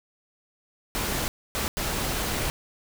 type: noise bursts at uneven times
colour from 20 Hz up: pink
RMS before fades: -28 dBFS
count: 3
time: 0.95-1.28 / 1.55-1.68 / 1.77-2.5 s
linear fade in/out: 0 ms
effects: none

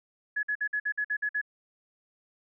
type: tone bursts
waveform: sine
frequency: 1694 Hz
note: G#6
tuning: 34 cents sharp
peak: -26 dBFS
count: 9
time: 0.36-1.415 s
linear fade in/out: 10 ms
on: 71 ms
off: 52 ms
effects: none

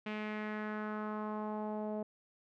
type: tone with low-pass filter sweep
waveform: sawtooth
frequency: 212.9 Hz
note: G#3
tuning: 43 cents sharp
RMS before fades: -39 dBFS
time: 0.06-2.03 s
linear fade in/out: 5 ms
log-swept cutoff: 2600 to 650 Hz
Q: 2.6
effects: none

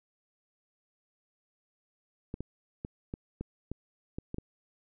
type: clicks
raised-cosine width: 3 ms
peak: -23 dBFS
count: 9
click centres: 2.341 / 2.406 / 2.849 / 3.139 / 3.41 / 3.716 / 4.185 / 4.344 / 4.384 s
effects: none

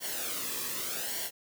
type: noise with flanger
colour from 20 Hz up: white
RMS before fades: -35 dBFS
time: 0-1.31 s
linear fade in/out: 50 ms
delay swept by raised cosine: 0.79 to 1.38 ms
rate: 0.84 Hz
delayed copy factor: -0.65
effects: none

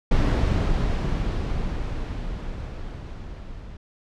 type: noise with level ramp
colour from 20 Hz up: brown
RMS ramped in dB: -18 to -39 dBFS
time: 0.11-3.77 s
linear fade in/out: 5 ms
effects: low-pass 5000 Hz 12 dB/octave

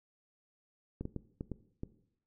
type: clicks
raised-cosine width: 3 ms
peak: -25 dBFS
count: 6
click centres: 1.01 / 1.054 / 1.163 / 1.409 / 1.517 / 1.834 s
effects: noise-tail reverb RT60 0.7 s tail -17 dB re dry

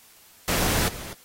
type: noise with level steps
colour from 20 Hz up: pink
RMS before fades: -24 / -38 dBFS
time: 0.48-1.13 s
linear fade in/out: 0 ms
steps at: 0.88 s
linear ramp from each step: 2 ms
effects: white hiss -53 dBFS RMS until 1.24 s + AAC 48 kbps

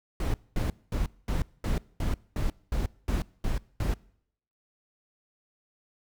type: noise bursts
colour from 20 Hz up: brown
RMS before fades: -27 dBFS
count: 11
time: 0.2-3.94 s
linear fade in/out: 2 ms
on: 140 ms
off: 220 ms
effects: noise-tail reverb RT60 0.7 s tail -24 dB re dry

